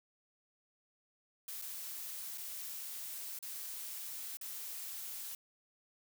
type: noise with dropouts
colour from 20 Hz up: blue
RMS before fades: -44 dBFS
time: 1.48-5.35 s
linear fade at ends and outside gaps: 2 ms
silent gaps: 1.616-1.621 / 2.376-2.38 / 3.389-3.426 / 4.371-4.412 s
effects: none